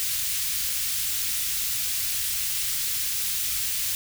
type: band-stop noise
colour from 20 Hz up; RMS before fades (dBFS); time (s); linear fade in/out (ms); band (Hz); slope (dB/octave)
white; -27; 0-3.95; 0; 100 to 2400; 12
effects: none